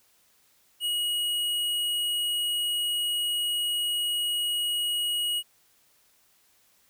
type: tone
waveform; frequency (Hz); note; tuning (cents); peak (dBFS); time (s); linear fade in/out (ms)
square; 2900; F#7; -35; -26; 0.8-5.43; 50
effects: white hiss -64 dBFS RMS until 6.89 s